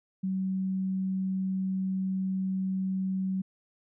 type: tone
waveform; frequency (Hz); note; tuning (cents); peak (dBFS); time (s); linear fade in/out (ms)
sine; 189.4; F#3; +41; -27; 0.23-3.42; 10
effects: none